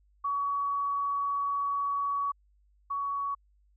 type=tone pair in turn; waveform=sine; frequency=1129 / 1123.2 Hz; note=C#6 / C#6; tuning=+31 / +22 cents; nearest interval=unison; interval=9 cents; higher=first; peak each=-27 / -29 dBFS; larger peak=first; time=0.24-2.32 / 2.9-3.35 s; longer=first; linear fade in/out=10 ms; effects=added 50 Hz sine -62 dBFS peak until 3.76 s